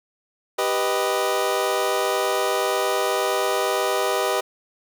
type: chord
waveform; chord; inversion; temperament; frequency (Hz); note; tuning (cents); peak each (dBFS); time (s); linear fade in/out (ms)
25% pulse; G augmented; none; equal; 392 / 493.9 / 622.3; G4 / B4 / D#5; 0 / 0 / 0; -21; 0.58-4.41; 10
effects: none